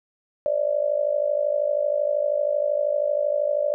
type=tone with amplitude modulation; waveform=sine; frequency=587.3 Hz; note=D5; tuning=in tune; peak=-16 dBFS; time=0.46-3.74 s; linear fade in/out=0 ms; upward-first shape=sine; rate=52.8 Hz; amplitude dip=85%; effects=none